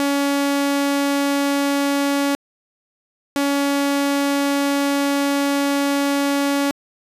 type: tone pair in turn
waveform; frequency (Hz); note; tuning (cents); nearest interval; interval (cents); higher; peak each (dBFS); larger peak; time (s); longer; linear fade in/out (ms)
sawtooth; 281.6 / 281.6; C#4 / C#4; +27 / +27; unison; 0; neither; -13; neither; 0-2.35 / 3.36-6.71; second; 0
effects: resampled to 32000 Hz